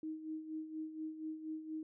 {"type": "tone with tremolo", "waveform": "sine", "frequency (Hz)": 314, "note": "D#4", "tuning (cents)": 16, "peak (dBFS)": -38, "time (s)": [0.03, 1.83], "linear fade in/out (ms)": 2, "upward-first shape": "sine", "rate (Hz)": 4.2, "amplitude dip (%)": 65, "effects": []}